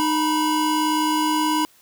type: tone pair together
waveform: square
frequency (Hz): 307.1 / 980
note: D#4 / B5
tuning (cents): -23 / -14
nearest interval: octave + minor sixth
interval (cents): 2009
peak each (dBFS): -22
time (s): 0-1.65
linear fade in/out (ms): 0
effects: white hiss -55 dBFS RMS until 1.81 s